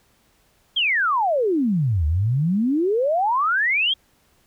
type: exponential two-way sweep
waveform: sine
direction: down then up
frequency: 3335 to 73 to 3335 Hz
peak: -17 dBFS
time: 0.76-3.94 s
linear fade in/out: 10 ms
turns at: 2.06 s
effects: pink hiss -61 dBFS RMS until 4.46 s